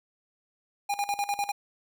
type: tone with tremolo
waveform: square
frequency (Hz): 812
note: G#5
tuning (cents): -39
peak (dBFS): -26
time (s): 0.89-1.52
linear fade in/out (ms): 10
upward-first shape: square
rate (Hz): 10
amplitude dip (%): 80
effects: none